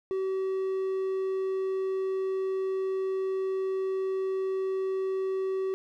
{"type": "tone", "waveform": "triangle", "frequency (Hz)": 381.3, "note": "G4", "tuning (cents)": -48, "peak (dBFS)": -25, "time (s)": [0.11, 5.74], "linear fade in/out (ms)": 0, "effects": []}